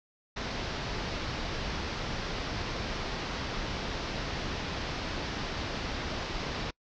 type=low-pass noise; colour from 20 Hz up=pink; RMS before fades=-35 dBFS; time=0.36-6.71 s; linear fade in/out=10 ms; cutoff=5600 Hz; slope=48 dB/octave; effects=noise-tail reverb RT60 0.1 s tail -26 dB re dry